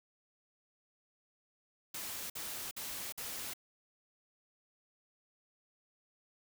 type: noise bursts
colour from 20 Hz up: white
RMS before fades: -42 dBFS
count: 4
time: 1.94-3.536 s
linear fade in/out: 5 ms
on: 360 ms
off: 52 ms
effects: none